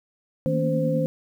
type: tone cluster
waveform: sine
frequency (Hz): 158.6 / 227.5 / 237.4 / 280.4 / 520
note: D#3 / A#3 / A#3 / C#4 / C5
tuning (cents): +33 / -42 / +32 / +20 / -11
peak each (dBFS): -24 / -31 / -31 / -29 / -24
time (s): 0.46-1.06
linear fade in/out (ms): 0
effects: 9-bit